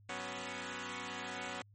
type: chord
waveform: 5% pulse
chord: F# suspended fourth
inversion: none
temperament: equal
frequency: 185 / 246.9 / 277.2 Hz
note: F#3 / B3 / C#4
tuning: 0 / 0 / 0 cents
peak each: -35 / -32 / -34 dBFS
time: 0.09-1.62 s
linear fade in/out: 2 ms
effects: added 102 Hz sine -59 dBFS peak until 1.74 s + MP3 32 kbps